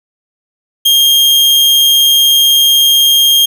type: tone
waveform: 40% pulse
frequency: 3222 Hz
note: G7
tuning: 47 cents sharp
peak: -5 dBFS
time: 0.85-3.46 s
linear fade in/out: 10 ms
effects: none